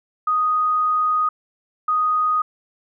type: tone pair in turn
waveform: sine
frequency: 1244.5 / 1244.5 Hz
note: D#6 / D#6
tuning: 0 / 0 cents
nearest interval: unison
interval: 0 cents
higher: neither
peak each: -16 dBFS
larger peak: neither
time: 0.27-1.29 / 1.88-2.42 s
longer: first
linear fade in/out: 5 ms
effects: none